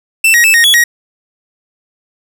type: tone with pitch steps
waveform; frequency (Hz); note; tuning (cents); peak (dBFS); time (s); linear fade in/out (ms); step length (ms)
45% pulse; 2666 / 1892 / 2633 / 1862 / 3375 / 1894; E7 / A#6 / E7 / A#6 / G#7 / A#6; +19 / +25 / -3 / -2 / +27 / +27; -5; 0.24-0.84; 5; 100
effects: none